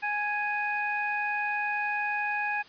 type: harmonic tone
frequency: 831 Hz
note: G#5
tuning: 1 cent sharp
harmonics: 1 / 2 / 3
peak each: -31 / -31 / -32 dBFS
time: 0.02-2.63 s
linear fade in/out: 20 ms
effects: white hiss -52 dBFS RMS until 2.68 s + resampled to 11025 Hz